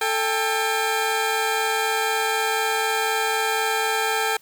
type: tone pair together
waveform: 15% pulse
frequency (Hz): 441.9 / 799.8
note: A4 / G5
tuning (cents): +7 / +35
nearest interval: minor seventh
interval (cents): 1028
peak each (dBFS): -17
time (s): 0.01-4.37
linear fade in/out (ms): 5
effects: white hiss -55 dBFS RMS until 4.41 s